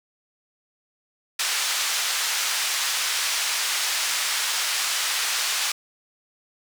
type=band-pass noise; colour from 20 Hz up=white; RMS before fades=-25 dBFS; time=1.39-5.72 s; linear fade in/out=5 ms; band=1100 to 6700 Hz; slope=12 dB/octave; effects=none